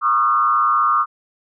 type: tone with frequency modulation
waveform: sine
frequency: 1217 Hz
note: D#6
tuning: 39 cents flat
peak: -13 dBFS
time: 0.01-1.06 s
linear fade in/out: 50 ms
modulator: 115 Hz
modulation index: 1.1
effects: none